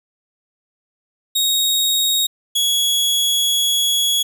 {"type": "tone pair in turn", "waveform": "sawtooth", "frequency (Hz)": [3760, 3350], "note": ["A#7", "G#7"], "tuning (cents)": [14, 14], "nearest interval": "major second", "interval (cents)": 200, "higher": "first", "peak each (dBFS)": -12, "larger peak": "neither", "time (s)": [[1.35, 2.27], [2.55, 4.23]], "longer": "second", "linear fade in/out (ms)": 10, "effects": []}